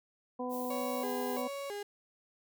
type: harmonic tone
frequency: 249.9 Hz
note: B3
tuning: 21 cents sharp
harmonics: 1 / 2 / 3 / 4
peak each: -38 / -38 / -42 / -42 dBFS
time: 0.39-1.48 s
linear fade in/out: 10 ms
type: noise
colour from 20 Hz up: violet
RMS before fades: -46 dBFS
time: 0.49-1.45 s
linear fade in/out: 50 ms
type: tone with vibrato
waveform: 35% pulse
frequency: 477.6 Hz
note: A#4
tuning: 42 cents sharp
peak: -36 dBFS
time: 0.7-1.83 s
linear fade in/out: 5 ms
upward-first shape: square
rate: 1.5 Hz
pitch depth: 270 cents each way
effects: none